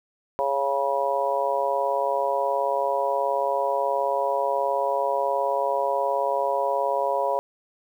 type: harmonic tone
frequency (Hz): 138.59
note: C#3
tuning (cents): 0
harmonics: 3 / 4 / 5 / 6 / 7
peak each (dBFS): -31 / -25 / -28 / -34 / -26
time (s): 0.39-7.39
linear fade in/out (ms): 0
effects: 9-bit